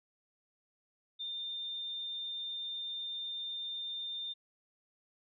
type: tone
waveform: sine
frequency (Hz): 3608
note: A7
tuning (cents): +43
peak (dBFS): -37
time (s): 1.19-4.34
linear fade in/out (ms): 20
effects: none